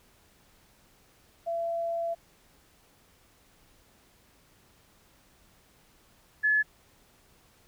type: tone pair in turn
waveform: sine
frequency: 674 / 1713.6 Hz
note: E5 / A6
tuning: +38 / -46 cents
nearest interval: octave + major third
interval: 1616 cents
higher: second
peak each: -28 / -21 dBFS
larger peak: second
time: 1.46-2.15 / 6.43-6.63 s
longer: first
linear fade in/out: 20 ms
effects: pink hiss -62 dBFS RMS until 7.67 s